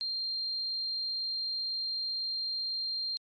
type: tone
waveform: sine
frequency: 4186 Hz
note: C8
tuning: in tune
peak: -31 dBFS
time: 0.01-3.17 s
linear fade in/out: 0 ms
effects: MP3 48 kbps